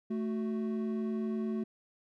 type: tone pair together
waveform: triangle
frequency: 220 / 370.6 Hz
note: A3 / F#4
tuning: 0 / +3 cents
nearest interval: major sixth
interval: 903 cents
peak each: -30 / -36 dBFS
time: 0.1-1.64 s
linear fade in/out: 10 ms
effects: none